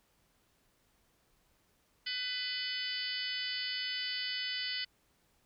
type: harmonic tone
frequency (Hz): 499.9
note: B4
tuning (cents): +21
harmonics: 3 / 4 / 5 / 6 / 7 / 8 / 9 / 10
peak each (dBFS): -46 / -41 / -49 / -39 / -46 / -49 / -40 / -44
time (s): 2.06-4.85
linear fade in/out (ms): 10
effects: pink hiss -72 dBFS RMS until 5.45 s